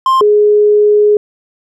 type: tone pair in turn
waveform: triangle / sine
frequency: 1053 / 417.9 Hz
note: C6 / G#4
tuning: +11 / +11 cents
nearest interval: octave + major third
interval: 1600 cents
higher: first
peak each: -5 dBFS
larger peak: neither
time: 0.06-0.21 / 0.21-1.17 s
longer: second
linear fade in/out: 2 ms
effects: none